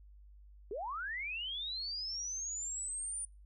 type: linear sweep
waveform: sine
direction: up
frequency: 365.8 to 9397 Hz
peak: -37 dBFS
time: 0.71-3.25 s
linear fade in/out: 2 ms
effects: noise-tail reverb RT60 0.3 s tail -26 dB re dry + added 50 Hz sine -54 dBFS peak until 3.45 s